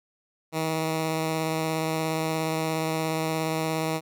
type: tone with vibrato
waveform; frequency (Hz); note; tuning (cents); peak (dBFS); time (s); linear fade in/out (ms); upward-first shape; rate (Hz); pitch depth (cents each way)
10% pulse; 159.5; D#3; +43; -17; 0.52-4.01; 50; sine; 17; 11
effects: none